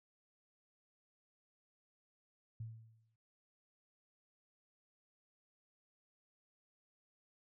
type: tone with exponential decay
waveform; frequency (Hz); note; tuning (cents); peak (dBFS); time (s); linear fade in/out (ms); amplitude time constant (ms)
sine; 112.2; A2; +34; -40; 2.6-3.16; 5; 120
effects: none